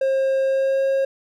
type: tone with pitch glide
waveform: triangle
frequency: 535 to 540.6 Hz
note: C5 to C#5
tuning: +38 to -44 cents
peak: -15 dBFS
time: 0.01-1.05 s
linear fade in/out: 5 ms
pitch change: +18 cents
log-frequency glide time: 0.44-0.84 s
effects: none